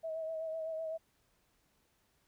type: tone with vibrato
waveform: sine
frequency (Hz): 642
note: E5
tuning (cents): -46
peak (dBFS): -36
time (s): 0.03-0.98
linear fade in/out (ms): 20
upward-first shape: sine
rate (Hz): 7.9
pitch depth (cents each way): 31
effects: pink hiss -74 dBFS RMS until 2.27 s